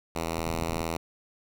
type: tone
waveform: 5% pulse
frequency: 82.41 Hz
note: E2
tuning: in tune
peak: -18 dBFS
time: 0.15-0.97 s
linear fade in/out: 5 ms
type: clicks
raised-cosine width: 5 ms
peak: -23 dBFS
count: 10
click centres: 0.39 / 0.473 / 0.504 / 0.543 / 0.591 / 0.624 / 0.695 / 0.729 / 0.764 / 0.809 s
effects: none